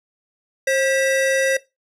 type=tone pair together; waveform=square; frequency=534 / 1949.7 Hz; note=C5 / B6; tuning=+35 / -23 cents; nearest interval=octave + minor seventh; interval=2242 cents; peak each=-18 / -23 dBFS; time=0.67-1.57 s; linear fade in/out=5 ms; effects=noise-tail reverb RT60 0.2 s tail -18 dB re dry + low-pass 11000 Hz 12 dB/octave